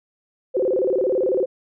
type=tone with vibrato; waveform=sine; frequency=440 Hz; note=A4; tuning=in tune; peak=-17 dBFS; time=0.54-1.46 s; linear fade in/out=20 ms; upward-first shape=square; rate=18 Hz; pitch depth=280 cents each way; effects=none